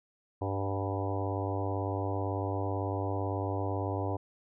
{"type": "harmonic tone with a mistuned harmonic", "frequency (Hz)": 98, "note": "G2", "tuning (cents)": 0, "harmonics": [1, 3, 4, 5, 6, 7, 8, 9, 10], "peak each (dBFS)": [-33, -38, -39, -40, -41, -41, -42, -43, -43], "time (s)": [0.41, 4.17], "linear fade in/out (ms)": 10, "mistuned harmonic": 7, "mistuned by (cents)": 26, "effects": []}